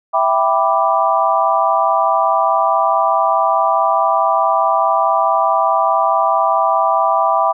sine chord, E minor seventh, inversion none, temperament equal, 659.3 / 784 / 987.8 / 1174.7 Hz, E5 / G5 / B5 / D6, 0 / 0 / 0 / 0 cents, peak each -17 dBFS, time 0.13-7.53 s, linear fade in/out 20 ms, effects none

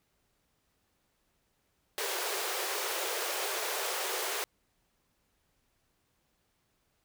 pink high-pass noise, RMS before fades -34 dBFS, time 1.98-4.44 s, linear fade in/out 0 ms, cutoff 360 Hz, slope 96 dB/octave, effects pink hiss -75 dBFS RMS until 7.04 s

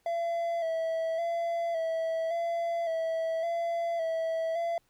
triangle tone with vibrato, 665 Hz, E5, 15 cents sharp, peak -26 dBFS, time 0.06-4.78 s, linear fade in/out 2 ms, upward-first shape square, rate 0.89 Hz, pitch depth 33 cents each way, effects pink hiss -71 dBFS RMS until 4.89 s

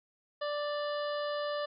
harmonic tone with a mistuned harmonic, 587.3 Hz, D5, in tune, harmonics 1 / 2 / 3 / 5 / 6 / 7 / 8, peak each -33 / -39 / -43 / -47 / -49 / -50 / -51 dBFS, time 0.41-1.66 s, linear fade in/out 10 ms, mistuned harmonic 8, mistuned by +53 cents, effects none

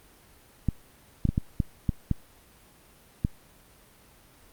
clicks, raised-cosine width 5 ms, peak -11 dBFS, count 8, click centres 0.687 / 1.253 / 1.29 / 1.379 / 1.602 / 1.892 / 2.113 / 3.249 s, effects pink hiss -56 dBFS RMS until 4.52 s + Opus 32 kbps

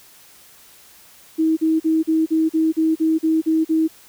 sine tone bursts, 319.4 Hz, D#4, 45 cents sharp, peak -14 dBFS, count 11, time 1.38-3.88 s, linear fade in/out 20 ms, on 190 ms, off 41 ms, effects white hiss -48 dBFS RMS until 4.08 s

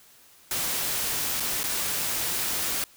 white noise with dropouts, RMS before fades -28 dBFS, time 0.51-2.84 s, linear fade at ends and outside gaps 1 ms, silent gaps 1.4-1.404 / 1.632-1.639 s, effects white hiss -55 dBFS RMS until 2.96 s

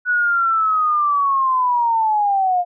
sine linear sweep, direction down, 1480 to 698.5 Hz, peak -14 dBFS, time 0.05-2.65 s, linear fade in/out 50 ms, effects none

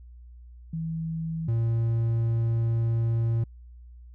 sine / triangle tone pair in turn, 162.5 / 114.9 Hz, E3 / A#2, -24 / -25 cents, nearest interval tritone, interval 601 cents, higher first, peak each -28 / -20 dBFS, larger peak second, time 0.73-1.48 / 1.48-3.44 s, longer second, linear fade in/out 5 ms, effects added 60 Hz sine -44 dBFS peak until 4.14 s

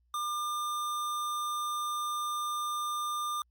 square tone, 1200 Hz, D6, 37 cents sharp, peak -32 dBFS, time 0.14-3.42 s, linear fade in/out 2 ms, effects added 60 Hz sine -67 dBFS peak until 3.5 s + Opus 48 kbps

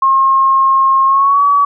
sine tone with pitch glide, 1074 to 1137.9 Hz, C6 to C#6, +45 to +45 cents, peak -7 dBFS, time 0.02-1.65 s, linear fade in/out 5 ms, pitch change +100 cents, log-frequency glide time 1.06-1.43 s, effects none

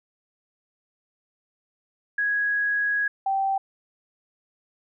sine tone pair in turn, 1661.2 / 778.6 Hz, G#6 / G5, 0 / -12 cents, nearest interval octave + minor second, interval 1312 cents, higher first, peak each -21 dBFS, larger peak neither, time 2.18-3.08 / 3.26-3.58 s, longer first, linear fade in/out 5 ms, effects none

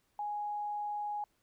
sine tone, 830.6 Hz, G#5, in tune, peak -34 dBFS, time 0.19-1.24 s, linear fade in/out 2 ms, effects pink hiss -75 dBFS RMS until 1.42 s

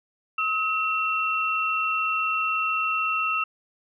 sine tone pair together, 1281 / 2714 Hz, E6 / E7, -50 / +50 cents, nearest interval octave + minor second, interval 1300 cents, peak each -25 dBFS, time 0.38-3.44 s, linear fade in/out 5 ms, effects none

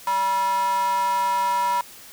square tone with high-pass filter, 193.6 Hz, G3, 21 cents flat, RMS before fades -22 dBFS, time 0.07-1.81 s, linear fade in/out 2 ms, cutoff 960 Hz, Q 6.9, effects white hiss -44 dBFS RMS until 2.12 s

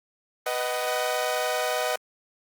sawtooth chord, B major, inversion none, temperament equal with one note detuned, 493.9 / 622.3 / 752.1 Hz, B4 / D#5 / F#5, 0 / 0 / +28 cents, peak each -26 / -24 / -26 dBFS, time 0.46-1.96 s, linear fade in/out 5 ms, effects Opus 24 kbps

